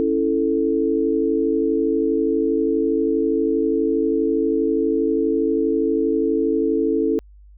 sine chord, A major, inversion first, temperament equal, 277.2 / 329.6 / 440 Hz, C#4 / E4 / A4, 0 / 0 / 0 cents, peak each -22 / -21 / -20 dBFS, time 0-7.19 s, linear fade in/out 0 ms, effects added 50 Hz sine -43 dBFS peak until 7.57 s

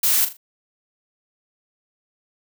blue noise with echo, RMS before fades -18 dBFS, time 0.03-0.25 s, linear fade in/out 5 ms, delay 40 ms, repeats 3, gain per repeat -10 dB, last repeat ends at 0.37 s, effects none

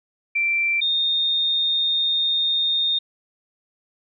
sine tone pair in turn, 2349 / 3668 Hz, D7 / A#7, 0 / -29 cents, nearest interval minor sixth, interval 771 cents, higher second, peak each -18 dBFS, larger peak neither, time 0.35-0.81 / 0.81-2.99 s, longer second, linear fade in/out 10 ms, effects none

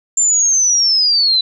sine linear sweep, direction down, 7310 to 3951 Hz, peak -10 dBFS, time 0.17-1.41 s, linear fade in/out 5 ms, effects none

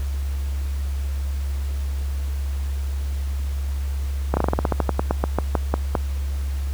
slowing click train, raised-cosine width 1 ms, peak -5 dBFS, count 18, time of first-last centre 4.34-5.952 s, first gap 30 ms, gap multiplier 1.13, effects added 69 Hz sine -22 dBFS peak until 6.73 s + pink hiss -43 dBFS RMS until 6.73 s

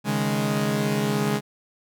sawtooth chord, C# suspended second, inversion none, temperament equal, 138.59 / 155.56 / 207.7 Hz, C#3 / D#3 / G#3, 0 / 0 / 0 cents, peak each -23 / -25 / -20 dBFS, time 0.04-1.41 s, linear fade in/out 50 ms, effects none

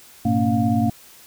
sine tone cluster, 102.8 / 119.8 / 228.7 / 279.4 / 708 Hz, G#2 / A#2 / A#3 / C#4 / F5, -17 / +48 / -33 / +14 / +23 cents, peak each -24 / -25 / -19 / -24 / -25 dBFS, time 0.25-0.9 s, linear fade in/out 5 ms, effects white hiss -47 dBFS RMS until 1.26 s

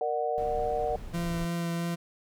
sine chord, Bb augmented, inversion none, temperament equal with one note detuned, 466.2 / 597.9 / 740 Hz, Bb4 / D5 / F#5, 0 / +31 / 0 cents, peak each -31 / -32 / -30 dBFS, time 0.01-0.96 s, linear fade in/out 2 ms
brown noise, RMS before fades -39 dBFS, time 0.38-1.45 s, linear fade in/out 0 ms
40% pulse tone with vibrato, 170 Hz, F3, 46 cents flat, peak -28 dBFS, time 1.13-1.96 s, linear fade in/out 20 ms, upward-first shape triangle, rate 3 Hz, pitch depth 12 cents each way
effects none

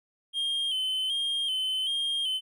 triangle tone with vibrato, 3136 Hz, G7, in tune, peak -25 dBFS, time 0.33-2.41 s, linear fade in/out 50 ms, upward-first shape square, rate 1.3 Hz, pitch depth 46 cents each way, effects none

